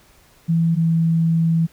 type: tone pair in turn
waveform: sine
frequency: 165.7 / 164.46 Hz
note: E3 / E3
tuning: +9 / -4 cents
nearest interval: unison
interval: 13 cents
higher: first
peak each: -14 dBFS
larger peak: neither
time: 0.48-0.76 / 0.76-1.67 s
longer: second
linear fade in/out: 20 ms
effects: pink hiss -53 dBFS RMS until 1.72 s